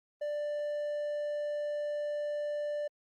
triangle tone, 590 Hz, D5, 8 cents sharp, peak -30 dBFS, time 0.21-2.88 s, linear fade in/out 10 ms, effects Opus 32 kbps

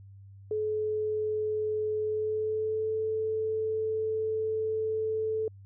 sine tone with pitch glide, 428.9 to 437.9 Hz, A4 to A4, -44 to -8 cents, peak -27 dBFS, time 0.51-5.48 s, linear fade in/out 2 ms, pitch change +36 cents, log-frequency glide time 2.04-2.94 s, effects added 98 Hz sine -47 dBFS peak until 5.65 s

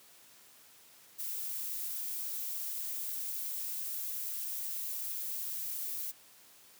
violet noise, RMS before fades -38 dBFS, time 1.18-6.12 s, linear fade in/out 20 ms, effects white hiss -59 dBFS RMS until 6.79 s + high-pass 100 Hz 12 dB/octave

